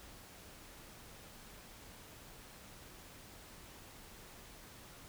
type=silence; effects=pink hiss -55 dBFS RMS until 5.08 s